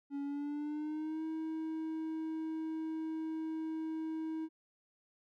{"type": "tone with pitch glide", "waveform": "triangle", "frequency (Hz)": [282, 318.4], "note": ["C#4", "D#4"], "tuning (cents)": [30, 40], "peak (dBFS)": -34, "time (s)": [0.1, 4.49], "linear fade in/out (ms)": 50, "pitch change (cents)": 210, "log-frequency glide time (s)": [0.23, 1.24], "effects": []}